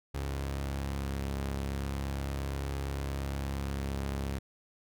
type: tone pair together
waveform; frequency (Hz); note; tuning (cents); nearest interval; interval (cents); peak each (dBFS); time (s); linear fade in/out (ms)
sawtooth; 68.7 / 102.86; C#2 / G#2; -15 / -16; perfect fifth; 699; -29 / -38; 0.14-4.39; 10
effects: none